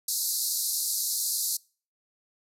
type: band-pass noise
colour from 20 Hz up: white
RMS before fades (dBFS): -29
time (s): 0.08-1.57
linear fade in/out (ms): 5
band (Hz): 4000 to 14000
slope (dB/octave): 96
effects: noise-tail reverb RT60 0.4 s tail -25 dB re dry